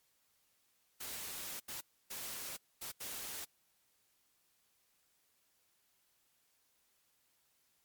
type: noise bursts at uneven times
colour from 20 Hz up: white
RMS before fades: -44 dBFS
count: 5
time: 1-1.6 / 1.68-1.81 / 2.1-2.57 / 2.81-2.92 / 3-3.45 s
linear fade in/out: 10 ms
effects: white hiss -75 dBFS RMS until 7.84 s + MP3 96 kbps